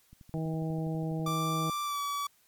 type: click train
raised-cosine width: 5 ms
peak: -39 dBFS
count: 15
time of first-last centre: 0.13-1.278 s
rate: 12.2 Hz
type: harmonic tone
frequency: 160 Hz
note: D#3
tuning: 49 cents sharp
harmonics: 1 / 2 / 3 / 4 / 5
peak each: -31 / -37 / -41 / -43 / -45 dBFS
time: 0.34-1.7 s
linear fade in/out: 0 ms
type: tone with pitch glide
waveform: 45% pulse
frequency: 1174.7 to 1143.9 Hz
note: D6 to D6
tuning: 0 to -46 cents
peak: -31 dBFS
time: 1.26-2.27 s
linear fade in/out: 5 ms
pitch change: -46 cents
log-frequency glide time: 1.84-2 s
effects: white hiss -66 dBFS RMS until 2.47 s + MP3 96 kbps